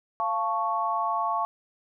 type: chord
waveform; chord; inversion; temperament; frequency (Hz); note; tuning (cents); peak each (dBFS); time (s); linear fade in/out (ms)
sine; F augmented; none; equal with one note detuned; 691.6 / 880 / 1108.7; F5 / A5 / C#6; -17 / 0 / 0; -30 / -29 / -27; 0.2-1.45; 0
effects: none